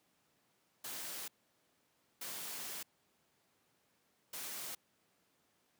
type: noise bursts at uneven times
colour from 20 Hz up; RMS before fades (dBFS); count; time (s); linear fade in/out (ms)
white; -44; 3; 0.84-1.28 / 2.21-2.83 / 4.33-4.75; 5
effects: pink hiss -75 dBFS RMS until 5.79 s + high-pass 150 Hz 12 dB/octave